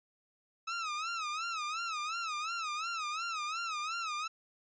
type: tone with vibrato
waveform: sawtooth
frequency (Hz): 1288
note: E6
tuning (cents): -41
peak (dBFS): -31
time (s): 0.67-4.28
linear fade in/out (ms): 10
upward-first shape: sine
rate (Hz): 2.8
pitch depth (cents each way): 130
effects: resampled to 16000 Hz